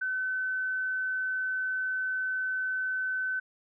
sine tone, 1519 Hz, F#6, 45 cents sharp, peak -28 dBFS, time 0.01-3.4 s, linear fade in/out 10 ms, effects none

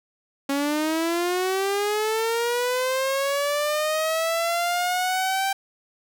sawtooth linear sweep, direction up, 274.7 to 784 Hz, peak -18 dBFS, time 0.49-5.53 s, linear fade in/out 5 ms, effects none

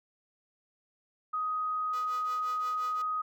sine tone, 1253 Hz, D#6, 12 cents sharp, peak -29 dBFS, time 1.33-3.22 s, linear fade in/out 10 ms
5% pulse tone with tremolo, 492.9 Hz, B4, 3 cents flat, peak -34 dBFS, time 1.93-3.02 s, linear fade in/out 5 ms, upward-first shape triangle, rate 5.7 Hz, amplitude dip 90%
effects none

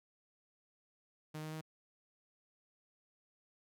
sawtooth tone with pitch steps, 154.3 / 155.82 / 157.36 Hz, D#3 / D#3 / D#3, -14 / +3 / +20 cents, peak -38 dBFS, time 1.34-1.613 s, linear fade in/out 10 ms, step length 91 ms, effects none

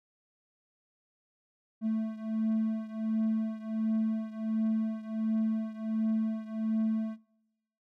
triangle beating tone pair, 220 / 221.4 Hz, A3 / A3, 0 / +11 cents, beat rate 1.4 Hz, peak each -29 / -32 dBFS, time 1.81-7.18 s, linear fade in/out 50 ms, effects noise-tail reverb RT60 0.9 s tail -25 dB re dry

